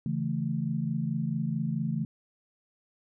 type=chord; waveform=sine; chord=A major; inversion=first; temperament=equal with one note detuned; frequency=140.28 / 164.81 / 220 Hz; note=C#3 / E3 / A3; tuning=+21 / 0 / 0 cents; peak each=-32 / -31 / -32 dBFS; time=0.06-2.05 s; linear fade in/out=2 ms; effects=none